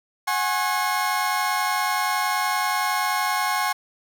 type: chord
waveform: 30% pulse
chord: F# suspended second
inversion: none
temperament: equal with one note detuned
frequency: 740 / 830.6 / 1082.8 Hz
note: F#5 / G#5 / C#6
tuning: 0 / 0 / -41 cents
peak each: -25 / -23 / -22 dBFS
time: 0.27-3.73 s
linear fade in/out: 10 ms
effects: none